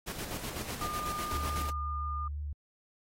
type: noise with tremolo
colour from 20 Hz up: pink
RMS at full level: -38 dBFS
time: 0.06-1.71 s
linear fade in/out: 20 ms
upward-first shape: square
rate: 8 Hz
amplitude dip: 45%
type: tone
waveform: sine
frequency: 1211 Hz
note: D#6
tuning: 47 cents flat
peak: -35 dBFS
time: 0.81-2.28 s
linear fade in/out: 5 ms
type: tone with vibrato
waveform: sine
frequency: 73.42 Hz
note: D2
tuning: in tune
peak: -34 dBFS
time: 1.33-2.53 s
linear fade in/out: 5 ms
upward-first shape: sine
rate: 5.8 Hz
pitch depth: 22 cents each way
effects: AAC 48 kbps